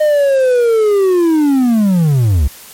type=linear sweep; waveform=triangle; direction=down; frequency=616 to 62.3 Hz; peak=-6 dBFS; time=0-2.48 s; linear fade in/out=10 ms; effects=white hiss -36 dBFS RMS until 2.73 s + MP3 64 kbps